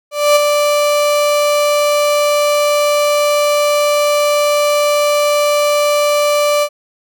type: tone with ADSR envelope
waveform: 35% pulse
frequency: 587.3 Hz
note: D5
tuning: in tune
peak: -4 dBFS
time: 0.11-6.69 s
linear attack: 250 ms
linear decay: 15 ms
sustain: -5 dB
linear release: 65 ms
effects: none